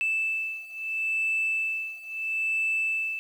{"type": "beating tone pair", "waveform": "sine", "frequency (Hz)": [2637, 2637.75], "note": ["E7", "E7"], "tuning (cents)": [0, 0], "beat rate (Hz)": 0.75, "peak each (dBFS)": [-27, -29], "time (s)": [0.01, 3.19], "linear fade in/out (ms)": 0, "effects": ["tanh soft clip ceiling -20 dBFS", "9-bit"]}